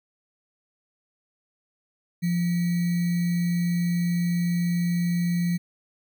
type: tone with sample-and-hold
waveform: sine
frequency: 173.7 Hz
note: F3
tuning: 9 cents flat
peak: -21 dBFS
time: 2.22-5.58 s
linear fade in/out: 20 ms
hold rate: 2100 Hz
effects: none

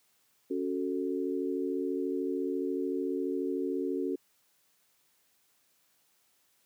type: chord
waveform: sine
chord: F# minor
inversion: second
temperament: just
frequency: 277.5 / 370 / 444 Hz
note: C#4 / F#4 / A4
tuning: +2 / 0 / +16 cents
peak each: -33 / -33 / -36 dBFS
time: 0.5-4.16 s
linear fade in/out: 10 ms
effects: white hiss -70 dBFS RMS until 6.65 s + high-pass 100 Hz 12 dB/octave

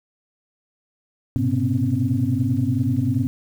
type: tone cluster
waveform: sine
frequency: 102.1 / 119.3 / 129.7 / 247.7 / 270.4 Hz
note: G#2 / A#2 / C3 / B3 / C#4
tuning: -29 / +41 / -15 / +5 / -43 cents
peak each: -24 dBFS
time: 1.36-3.27 s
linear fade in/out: 0 ms
effects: tanh soft clip ceiling -7 dBFS + 8-bit

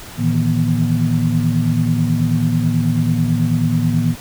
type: tone cluster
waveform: sine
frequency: 113 / 155.4 / 164.6 / 240.8 Hz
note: A2 / D#3 / E3 / B3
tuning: +47 / -2 / -2 / -44 cents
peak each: -19 dBFS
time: 0.17-4.16 s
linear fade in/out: 50 ms
effects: pink hiss -35 dBFS RMS until 4.2 s

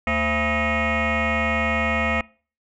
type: tone with frequency modulation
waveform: sine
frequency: 975 Hz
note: B5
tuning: 23 cents flat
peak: -18 dBFS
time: 0.07-2.21 s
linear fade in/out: 2 ms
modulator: 300 Hz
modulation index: 5.1
effects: noise-tail reverb RT60 0.4 s tail -24 dB re dry + tanh soft clip ceiling -14 dBFS

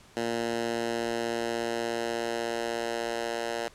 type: tone with high-pass filter sweep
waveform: 10% pulse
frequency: 116.54 Hz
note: A#2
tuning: in tune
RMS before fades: -31 dBFS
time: 0.17-3.68 s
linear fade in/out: 0 ms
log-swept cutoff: 250 to 500 Hz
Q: 0.98
effects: pink hiss -55 dBFS RMS until 3.74 s + low-pass 9000 Hz 12 dB/octave

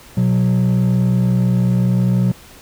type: tone pair together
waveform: triangle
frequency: 123.47 / 183.82 Hz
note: B2 / F#3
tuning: 0 / -11 cents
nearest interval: perfect fifth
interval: 689 cents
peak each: -12 dBFS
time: 0.17-2.32 s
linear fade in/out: 5 ms
effects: tanh soft clip ceiling -7 dBFS + pink hiss -42 dBFS RMS until 2.61 s

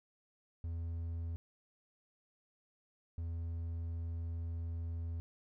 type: tone bursts at uneven times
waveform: triangle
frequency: 83.5 Hz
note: E2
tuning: 23 cents sharp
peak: -35 dBFS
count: 2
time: 0.64-1.36 / 3.18-5.2 s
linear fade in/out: 0 ms
effects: none

